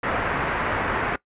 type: low-pass noise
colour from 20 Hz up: white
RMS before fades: -25 dBFS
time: 0.03-1.16 s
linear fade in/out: 5 ms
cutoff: 1900 Hz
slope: 24 dB/octave
effects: noise-tail reverb RT60 0.1 s tail -20 dB re dry + resampled to 8000 Hz